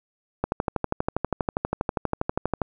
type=click train; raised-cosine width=1 ms; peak=-9 dBFS; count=28; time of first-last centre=0.44-2.617 s; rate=12.4 Hz; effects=none